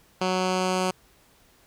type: tone with low-pass filter sweep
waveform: 10% pulse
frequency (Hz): 185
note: F#3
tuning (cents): 0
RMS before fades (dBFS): -25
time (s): 0.21-0.91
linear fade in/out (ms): 5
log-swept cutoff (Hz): 5200 to 8700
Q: 1.1
effects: pink hiss -59 dBFS RMS until 1.66 s